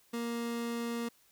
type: tone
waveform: 30% pulse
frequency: 234.4 Hz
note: A#3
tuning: 10 cents sharp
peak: -31 dBFS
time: 0.13-1.09 s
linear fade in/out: 10 ms
effects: white hiss -66 dBFS RMS until 1.31 s